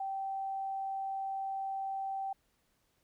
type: tone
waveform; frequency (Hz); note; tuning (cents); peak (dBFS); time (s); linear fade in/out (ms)
sine; 777; G5; -16; -34; 0-2.33; 5
effects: pink hiss -75 dBFS RMS until 3.03 s